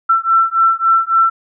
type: beating tone pair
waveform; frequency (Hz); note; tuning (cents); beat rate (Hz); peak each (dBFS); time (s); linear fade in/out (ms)
sine; 1340 / 1343.6; E6 / E6; +28 / +33; 3.6; -13; 0.09-1.3; 10
effects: none